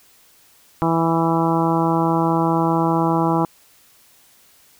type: harmonic tone with a mistuned harmonic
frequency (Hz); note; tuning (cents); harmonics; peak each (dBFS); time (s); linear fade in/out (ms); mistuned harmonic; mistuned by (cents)
164.81; E3; 0; 1 / 2 / 3 / 4 / 5 / 6 / 7 / 8; -21 / -20 / -27 / -27 / -23 / -24 / -28 / -31; 0.82-3.45; 0; 8; +16
effects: white hiss -53 dBFS RMS until 4.79 s